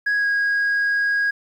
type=tone with pitch glide; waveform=sine; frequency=1661.2 to 1643.1 Hz; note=G#6 to G#6; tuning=0 to -19 cents; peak=-15 dBFS; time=0.06-1.31 s; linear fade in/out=10 ms; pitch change=-19 cents; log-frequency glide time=0.16-0.26 s; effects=tanh soft clip ceiling -16 dBFS + 9-bit